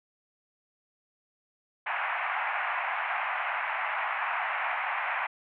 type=band-pass noise; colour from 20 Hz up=pink; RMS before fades=-31 dBFS; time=1.86-5.27 s; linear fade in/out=10 ms; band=720 to 2500 Hz; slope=48 dB/octave; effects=none